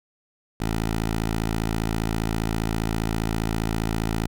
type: tone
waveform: 10% pulse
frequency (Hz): 55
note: A1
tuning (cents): 0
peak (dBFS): -15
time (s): 0.6-4.27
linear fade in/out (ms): 5
effects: none